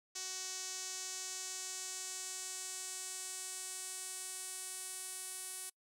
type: tone with band-pass filter sweep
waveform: sawtooth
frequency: 373.7 Hz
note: F#4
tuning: 17 cents sharp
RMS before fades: -44 dBFS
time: 0.15-5.7 s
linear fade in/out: 10 ms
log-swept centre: 6400 to 9600 Hz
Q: 2.7
effects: noise-tail reverb RT60 0.1 s tail -26 dB re dry